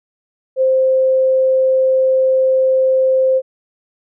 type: tone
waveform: sine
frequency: 523.3 Hz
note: C5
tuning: in tune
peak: -10 dBFS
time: 0.56-3.42 s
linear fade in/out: 50 ms
effects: none